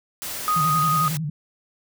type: noise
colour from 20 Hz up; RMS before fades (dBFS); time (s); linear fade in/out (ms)
white; -31; 0.22-1.17; 0
type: tone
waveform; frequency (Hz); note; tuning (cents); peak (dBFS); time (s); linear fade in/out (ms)
sine; 1244.5; D#6; 0; -18; 0.48-1.08; 0
type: tone with vibrato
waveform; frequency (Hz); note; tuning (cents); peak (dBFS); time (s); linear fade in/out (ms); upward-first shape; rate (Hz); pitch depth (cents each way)
sine; 154.3; D#3; -14; -24; 0.56-1.3; 5; square; 11; 96
effects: none